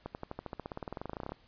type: accelerating click train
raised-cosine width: 1 ms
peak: -24 dBFS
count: 25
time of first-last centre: 0.06-1.32 s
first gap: 89 ms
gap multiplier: 0.95
effects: pink hiss -64 dBFS RMS until 1.47 s + resampled to 11025 Hz